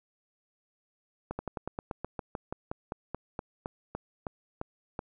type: slowing click train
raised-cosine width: 1 ms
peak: -20 dBFS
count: 20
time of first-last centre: 1.31-4.991 s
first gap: 80 ms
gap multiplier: 1.09
effects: none